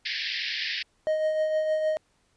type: band-pass noise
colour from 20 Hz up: pink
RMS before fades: -31 dBFS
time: 0.05-0.83 s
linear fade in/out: 10 ms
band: 1700 to 5200 Hz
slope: 96 dB/octave
type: tone with tremolo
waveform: triangle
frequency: 623 Hz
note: D#5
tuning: 2 cents sharp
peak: -19 dBFS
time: 1.07-1.97 s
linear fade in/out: 0 ms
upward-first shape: triangle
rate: 6.5 Hz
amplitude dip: 45%
effects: pink hiss -68 dBFS RMS until 2.36 s + resampled to 22050 Hz